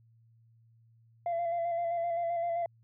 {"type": "tone with vibrato", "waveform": "sine", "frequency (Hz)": 683, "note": "F5", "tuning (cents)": -39, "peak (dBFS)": -27, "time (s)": [1.26, 2.66], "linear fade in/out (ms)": 2, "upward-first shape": "square", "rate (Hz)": 7.7, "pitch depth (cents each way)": 24, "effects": ["tanh soft clip ceiling -27 dBFS", "added 114 Hz sine -60 dBFS peak until 2.83 s"]}